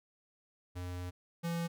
square tone pair in turn, 89.5 / 168.95 Hz, F2 / E3, +43 / +43 cents, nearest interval major seventh, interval 1100 cents, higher second, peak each -39 / -34 dBFS, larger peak second, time 0.75-1.11 / 1.43-1.68 s, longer first, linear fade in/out 20 ms, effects none

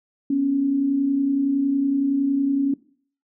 sine tone pair together, 247.3 / 278.1 Hz, B3 / C#4, +3 / +6 cents, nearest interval major second, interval 203 cents, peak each -28 / -18 dBFS, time 0.3-2.74 s, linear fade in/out 5 ms, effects noise-tail reverb RT60 0.5 s tail -20 dB re dry

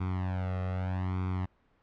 sawtooth tone with flanger, 92.5 Hz, F#2, in tune, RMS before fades -32 dBFS, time 0-1.46 s, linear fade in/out 10 ms, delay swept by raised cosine 0.86 to 1.56 ms, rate 0.81 Hz, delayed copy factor +0.9, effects pink hiss -68 dBFS RMS until 1.82 s + low-pass 2000 Hz 12 dB/octave

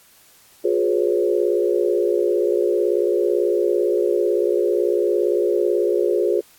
sine chord, C# dominant seventh, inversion first, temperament equal with one note detuned, 357.4 / 415.3 / 493.9 / 554.4 Hz, E#4 / G#4 / B4 / C#5, +40 / 0 / 0 / 0 cents, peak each -20 / -20 / -24 / -25 dBFS, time 0.64-6.41 s, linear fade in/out 10 ms, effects white hiss -52 dBFS RMS until 6.58 s + AAC 64 kbps

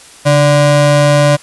square ring-modulated tone, 220 Hz, A3, in tune, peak -4 dBFS, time 0.25-1.37 s, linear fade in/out 20 ms, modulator 363 Hz, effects white hiss -38 dBFS RMS until 1.42 s + resampled to 24000 Hz

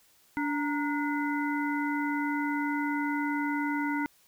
harmonic tone with a mistuned harmonic, 290.1 Hz, D4, 21 cents flat, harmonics 1 / 3 / 5 / 7, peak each -29 / -34 / -36 / -37 dBFS, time 0.37-4.06 s, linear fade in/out 0 ms, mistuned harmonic 3, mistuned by +110 cents, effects white hiss -63 dBFS RMS until 4.27 s

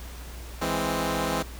10% pulse chord, E augmented, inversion none, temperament equal, 164.81 / 207.7 / 261.6 Hz, E3 / G#3 / B#3, 0 / 0 / 0 cents, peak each -21 / -23 / -21 dBFS, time 0.61-1.43 s, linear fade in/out 10 ms, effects added 60 Hz sine -38 dBFS peak until 1.59 s + pink hiss -45 dBFS RMS until 1.59 s

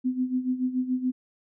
sine tone with tremolo, 254.4 Hz, C4, 48 cents flat, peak -21 dBFS, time 0.04-1.12 s, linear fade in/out 20 ms, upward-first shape sine, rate 7 Hz, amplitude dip 75%, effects none

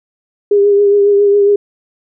sine tone with vibrato, 405.4 Hz, G#4, 42 cents flat, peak -6 dBFS, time 0.51-1.56 s, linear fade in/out 5 ms, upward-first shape triangle, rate 7.3 Hz, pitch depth 31 cents each way, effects none

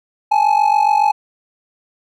triangle ring-modulated tone, 846 Hz, G#5, 32 cents sharp, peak -6 dBFS, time 0.31-1.12 s, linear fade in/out 10 ms, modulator 23.6 Hz, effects none

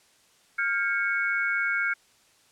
sine tone cluster, 1401 / 1605 / 2211 Hz, F6 / G6 / C#7, +5 / +40 / -5 cents, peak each -28 dBFS, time 0.58-1.94 s, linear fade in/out 10 ms, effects white hiss -61 dBFS RMS until 2.51 s + low-pass 9000 Hz 12 dB/octave

